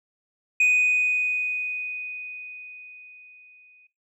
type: tone with exponential decay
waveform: sine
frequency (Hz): 2489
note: D#7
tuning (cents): 0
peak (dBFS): -13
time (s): 0.6-3.87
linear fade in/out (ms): 5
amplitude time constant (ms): 710
effects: noise-tail reverb RT60 0.2 s tail -17 dB re dry + tanh soft clip ceiling -15 dBFS